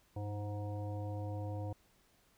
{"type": "harmonic tone with a mistuned harmonic", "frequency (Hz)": 104.1, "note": "G#2", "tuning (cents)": 5, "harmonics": [1, 3, 5, 7, 9], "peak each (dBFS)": [-38, -47, -47, -50, -55], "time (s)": [0.16, 1.73], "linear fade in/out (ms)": 5, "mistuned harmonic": 1, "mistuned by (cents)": -63, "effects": ["pink hiss -70 dBFS RMS until 2.37 s"]}